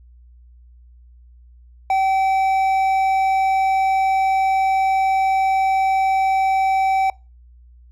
triangle tone with hard clipping, 769 Hz, G5, 33 cents flat, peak -16 dBFS, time 1.9-7.1 s, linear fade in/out 2 ms, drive 9 dB, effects noise-tail reverb RT60 0.3 s tail -25 dB re dry + added 60 Hz sine -44 dBFS peak until 7.91 s

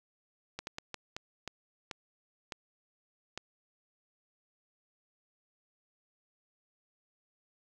slowing click train, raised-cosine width 0.2 ms, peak -21 dBFS, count 9, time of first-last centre 0.59-3.376 s, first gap 81 ms, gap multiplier 1.4, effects 10-bit

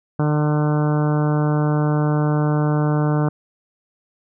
harmonic tone, 150 Hz, D3, 37 cents sharp, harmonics 1 / 2 / 3 / 4 / 5 / 6 / 7 / 8 / 9 / 10, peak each -17 / -23 / -27 / -29 / -31 / -33 / -34 / -35 / -36 / -37 dBFS, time 0.19-3.29 s, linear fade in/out 5 ms, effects none

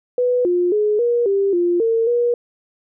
sine tone with pitch steps, 494.5 / 354.3 / 421 / 477 / 395.5 / 349.2 / 454.9 / 479.4 Hz, B4 / F4 / G#4 / A#4 / G4 / F4 / A#4 / A#4, +2 / +25 / +24 / +40 / +15 / 0 / -42 / +48 cents, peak -14 dBFS, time 0.18-2.34 s, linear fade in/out 2 ms, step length 270 ms, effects none

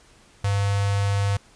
square tone with notch filter, 100.4 Hz, G2, 42 cents sharp, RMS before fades -22 dBFS, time 0.44-1.37 s, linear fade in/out 5 ms, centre 300 Hz, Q 1.3, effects pink hiss -54 dBFS RMS until 1.55 s + resampled to 22050 Hz

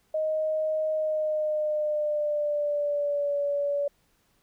sine tone with pitch glide, 624 to 572.2 Hz, D#5 to D5, +5 to -45 cents, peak -24 dBFS, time 0.14-3.88 s, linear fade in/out 5 ms, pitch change -150 cents, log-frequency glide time 0.92-3.37 s, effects pink hiss -68 dBFS RMS until 4.42 s

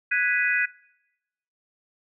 sine chord, G# minor seventh, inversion third, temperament equal, 1480 / 1661.2 / 1975.5 / 2489 Hz, F#6 / G#6 / B6 / D#7, 0 / 0 / 0 / 0 cents, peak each -26 dBFS, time 0.11-0.66 s, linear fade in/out 10 ms, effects noise-tail reverb RT60 0.9 s tail -22 dB re dry

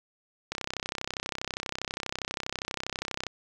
click train, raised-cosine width 0.2 ms, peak -14 dBFS, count 90, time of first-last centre 0.52-3.267 s, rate 32.4 Hz, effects none

